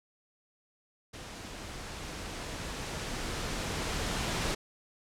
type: noise with level ramp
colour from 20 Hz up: pink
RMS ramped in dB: -44 to -31 dBFS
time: 1.13-4.55 s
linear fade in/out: 10 ms
effects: low-pass 8000 Hz 12 dB/octave